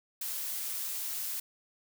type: noise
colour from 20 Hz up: blue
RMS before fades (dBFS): -36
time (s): 0.21-1.4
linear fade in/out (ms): 5
effects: none